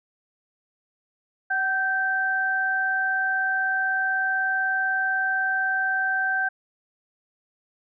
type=tone pair together; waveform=sine; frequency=756 / 1559.9 Hz; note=F#5 / G6; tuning=+37 / -9 cents; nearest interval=octave + minor second; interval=1254 cents; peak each=-28 / -22 dBFS; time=1.5-6.49 s; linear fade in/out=10 ms; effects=none